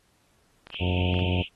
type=clicks; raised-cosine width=0.3 ms; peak=-25 dBFS; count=5; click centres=0.67 / 0.703 / 0.744 / 1.142 / 1.192 s
type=band-pass noise; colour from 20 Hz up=pink; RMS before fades=-36 dBFS; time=0.71-1.49 s; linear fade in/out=50 ms; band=2500 to 3200 Hz; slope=96 dB/octave
type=harmonic tone; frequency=90.1 Hz; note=F#2; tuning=45 cents flat; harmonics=1 / 2 / 3 / 4 / 5 / 6 / 7 / 8 / 10; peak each=-24 / -30 / -34 / -36 / -38 / -40 / -41 / -42 / -44 dBFS; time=0.8-1.43 s; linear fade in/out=20 ms
effects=pink hiss -66 dBFS RMS until 1.55 s + AAC 32 kbps